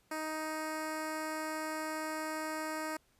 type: tone with notch filter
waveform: 10% pulse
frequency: 312.4 Hz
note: D#4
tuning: 7 cents sharp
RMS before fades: -38 dBFS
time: 0.11-2.97 s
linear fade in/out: 5 ms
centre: 3800 Hz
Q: 2
effects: pink hiss -71 dBFS RMS until 3.19 s + resampled to 32000 Hz